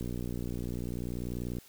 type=click train; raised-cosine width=3 ms; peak=-24 dBFS; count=96; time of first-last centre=0.01-1.585 s; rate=60.3 Hz; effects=white hiss -57 dBFS RMS until 1.68 s